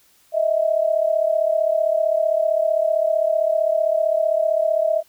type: tone pair together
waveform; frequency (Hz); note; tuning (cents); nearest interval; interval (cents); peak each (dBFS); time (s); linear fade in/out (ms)
sine; 623.8 / 659.3; D#5 / E5; +4 / 0; minor second; 96; -19; 0.32-5.03; 50
effects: white hiss -57 dBFS RMS until 5.08 s